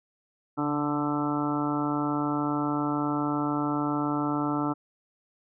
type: harmonic tone with a mistuned harmonic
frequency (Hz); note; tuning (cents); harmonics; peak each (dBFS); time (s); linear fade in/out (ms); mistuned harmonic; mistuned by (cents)
147.2; D3; +4; 1 / 2 / 3 / 4 / 5 / 6 / 7 / 8 / 9; -35 / -27 / -39 / -39 / -37 / -35 / -39 / -38 / -34; 0.57-4.74; 20; 1; -44
effects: none